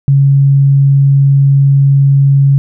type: tone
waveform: sine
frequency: 138.59 Hz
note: C#3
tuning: in tune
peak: -4 dBFS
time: 0.08-2.58 s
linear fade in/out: 0 ms
effects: none